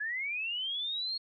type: linear sweep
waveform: sine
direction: up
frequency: 1661.2 to 4314 Hz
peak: -32 dBFS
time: 0-1.18 s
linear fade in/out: 10 ms
effects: none